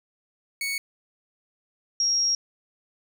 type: tone pair in turn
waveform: sawtooth / sine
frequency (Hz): 2222 / 5599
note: C#7 / F8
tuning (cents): +4 / +4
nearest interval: octave + major third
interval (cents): 1600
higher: second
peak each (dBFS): -23 / -20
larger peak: second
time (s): 0.61-0.78 / 2-2.35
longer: second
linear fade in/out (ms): 2
effects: 10-bit